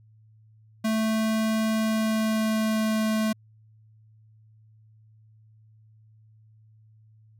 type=tone with pitch glide; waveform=square; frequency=220 to 217.9 Hz; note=A3 to A3; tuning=0 to -17 cents; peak=-23 dBFS; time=0.84-3.33 s; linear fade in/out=10 ms; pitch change=-17 cents; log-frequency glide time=1.69-3.13 s; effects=added 109 Hz sine -53 dBFS peak until 7.39 s